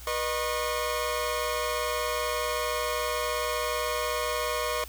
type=tone cluster; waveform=sawtooth; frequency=485.8 / 611 / 1089 Hz; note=B4 / D#5 / C#6; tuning=-29 / -32 / -31 cents; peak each=-28 dBFS; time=0.07-4.84 s; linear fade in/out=2 ms; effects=added 60 Hz sine -43 dBFS peak until 4.88 s + white hiss -47 dBFS RMS until 4.88 s